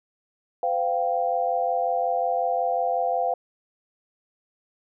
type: chord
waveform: sine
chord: C suspended fourth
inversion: none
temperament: equal with one note detuned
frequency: 511.9 / 698.5 / 784 Hz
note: C5 / F5 / G5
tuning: -38 / 0 / 0 cents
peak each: -27 / -24 / -27 dBFS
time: 0.63-3.34 s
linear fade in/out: 2 ms
effects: none